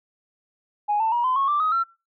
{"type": "tone with pitch steps", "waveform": "sine", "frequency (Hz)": [831, 890.6, 954.6, 1023.1, 1096.5, 1175.2, 1259.6, 1350], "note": ["G#5", "A5", "A#5", "C6", "C#6", "D6", "D#6", "E6"], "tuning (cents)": [1, 21, 41, -39, -19, 1, 21, 41], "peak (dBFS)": -18, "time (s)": [0.88, 1.84], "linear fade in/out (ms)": 20, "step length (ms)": 120, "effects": ["noise-tail reverb RT60 0.3 s tail -24 dB re dry", "tanh soft clip ceiling -14 dBFS"]}